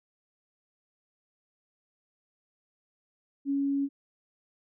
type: tone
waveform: sine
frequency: 278.6 Hz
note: C#4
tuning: 9 cents sharp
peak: -25 dBFS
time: 3.45-3.89 s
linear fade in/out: 50 ms
effects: none